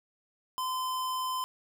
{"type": "tone", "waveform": "square", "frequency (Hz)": 1026, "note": "C6", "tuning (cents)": -34, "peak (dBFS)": -31, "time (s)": [0.58, 1.44], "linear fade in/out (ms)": 0, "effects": []}